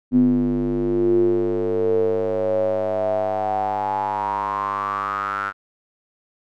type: tone with band-pass filter sweep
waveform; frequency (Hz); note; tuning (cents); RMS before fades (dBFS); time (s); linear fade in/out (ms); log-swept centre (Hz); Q
square; 49.91; G1; +32; -21; 0.11-5.53; 50; 250 to 1400; 9.7
effects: none